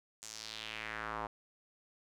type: tone with band-pass filter sweep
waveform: square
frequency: 54.9 Hz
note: A1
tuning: 3 cents flat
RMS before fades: -43 dBFS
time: 0.22-1.27 s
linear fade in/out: 5 ms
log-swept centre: 7400 to 920 Hz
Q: 2.4
effects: none